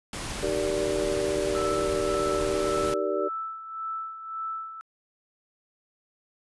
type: noise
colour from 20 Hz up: pink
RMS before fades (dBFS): -34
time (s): 0.13-2.94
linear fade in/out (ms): 2
type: chord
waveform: sine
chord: Eb major seventh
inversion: none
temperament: just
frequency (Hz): 311.1 / 388.9 / 466.7 / 583.4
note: Eb4 / G4 / Bb4 / D5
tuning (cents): 0 / -14 / +2 / -12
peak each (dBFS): -34 / -28 / -32 / -29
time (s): 0.42-3.29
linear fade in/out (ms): 20
type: tone with tremolo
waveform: sine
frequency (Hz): 1318.5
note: E6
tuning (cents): 0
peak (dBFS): -29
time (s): 1.55-4.81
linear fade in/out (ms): 0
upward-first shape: sine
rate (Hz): 1.8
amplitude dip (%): 65
effects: resampled to 24000 Hz